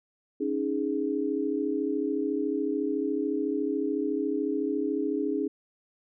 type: chord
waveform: sine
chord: C# suspended second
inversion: none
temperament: equal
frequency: 277.2 / 311.1 / 415.3 Hz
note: C#4 / D#4 / G#4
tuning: 0 / 0 / 0 cents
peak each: -30 dBFS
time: 0.4-5.48 s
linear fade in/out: 10 ms
effects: none